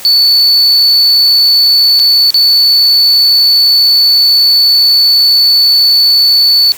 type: tone with dropouts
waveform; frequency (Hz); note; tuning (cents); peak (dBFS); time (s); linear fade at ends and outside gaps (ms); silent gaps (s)
triangle; 4466; C#8; +12; -3; 0.05-6.72; 0; 1.993-1.998 / 2.305-2.343
effects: white hiss -29 dBFS RMS until 6.77 s